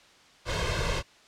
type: noise with comb filter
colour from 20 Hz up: pink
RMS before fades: -28 dBFS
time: 0.45-1.03 s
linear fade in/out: 50 ms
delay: 1.9 ms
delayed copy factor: +0.75
effects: white hiss -56 dBFS RMS until 1.27 s + low-pass 5000 Hz 12 dB/octave